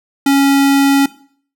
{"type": "tone", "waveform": "square", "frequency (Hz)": 277.2, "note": "C#4", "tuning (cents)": 0, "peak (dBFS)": -9, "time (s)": [0.26, 1.06], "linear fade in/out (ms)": 5, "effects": ["noise-tail reverb RT60 0.5 s tail -18 dB re dry"]}